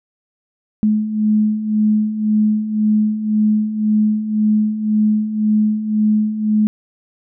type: beating tone pair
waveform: sine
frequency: 212.1 / 214 Hz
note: G#3 / A3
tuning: +37 / -48 cents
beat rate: 1.9 Hz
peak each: -20 / -14 dBFS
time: 0.83-6.67 s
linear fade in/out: 0 ms
effects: none